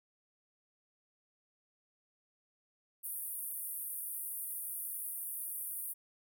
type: band-pass noise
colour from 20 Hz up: white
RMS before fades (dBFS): -41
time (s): 3.03-5.94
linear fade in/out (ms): 20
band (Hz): 9200 to 16000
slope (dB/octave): 96
effects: none